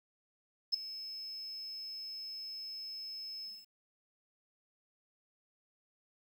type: tone with ADSR envelope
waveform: sine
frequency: 5200 Hz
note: E8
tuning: 24 cents flat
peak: -23 dBFS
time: 0.72-3.67 s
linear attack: 23 ms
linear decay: 3 ms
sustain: -18 dB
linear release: 220 ms
effects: tanh soft clip ceiling -21 dBFS + 10-bit